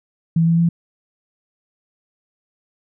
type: tone with pitch steps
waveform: sine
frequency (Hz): 164.81 / 166.82 / 168.86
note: E3 / E3 / E3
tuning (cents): 0 / +21 / +42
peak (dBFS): -12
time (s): 0.36-0.69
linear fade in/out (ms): 5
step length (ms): 110
effects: none